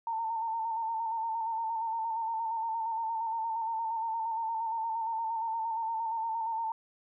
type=tone with vibrato; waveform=sine; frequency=903 Hz; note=A5; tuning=45 cents sharp; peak=-30 dBFS; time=0.07-6.72 s; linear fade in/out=2 ms; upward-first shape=square; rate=8.6 Hz; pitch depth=34 cents each way; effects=none